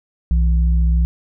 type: tone pair together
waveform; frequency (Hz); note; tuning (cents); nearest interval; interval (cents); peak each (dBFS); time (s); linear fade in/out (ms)
sine; 61.74 / 164.83; B1 / E3; 0 / 0; octave + perfect fourth; 1700; -12 / -23; 0.31-1.05; 0
effects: none